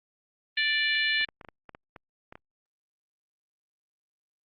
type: harmonic tone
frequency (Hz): 587.3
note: D5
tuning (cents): 0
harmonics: 3 / 4 / 5 / 6 / 7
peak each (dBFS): -27 / -29 / -31 / -33 / -34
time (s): 0.57-1.25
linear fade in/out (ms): 5
type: clicks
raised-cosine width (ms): 0.5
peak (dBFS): -29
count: 10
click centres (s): 1.212 / 1.288 / 1.412 / 1.448 / 1.487 / 1.693 / 1.749 / 1.962 / 2.325 / 2.355
effects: Opus 24 kbps